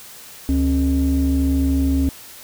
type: tone pair together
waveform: sine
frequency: 71.5 / 269.9 Hz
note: D2 / C#4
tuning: -46 / -46 cents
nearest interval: octave + major seventh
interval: 2300 cents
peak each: -16 dBFS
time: 0.49-2.09 s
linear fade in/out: 0 ms
effects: tanh soft clip ceiling -11 dBFS + white hiss -40 dBFS RMS until 2.43 s